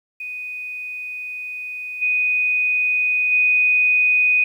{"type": "tone with level steps", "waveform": "sine", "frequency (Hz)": 2489, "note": "D#7", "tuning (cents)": 0, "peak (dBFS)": [-27, -16, -13], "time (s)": [0.2, 4.44], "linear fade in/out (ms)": 5, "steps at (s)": [2.01, 3.31], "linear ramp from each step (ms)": 20, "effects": ["9-bit"]}